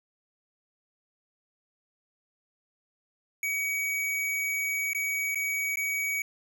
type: tone with dropouts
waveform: square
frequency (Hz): 2262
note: C#7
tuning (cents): +34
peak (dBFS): -28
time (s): 3.43-6.22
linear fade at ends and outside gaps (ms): 2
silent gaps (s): 4.933-4.948 / 5.347-5.356 / 5.758-5.771
effects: none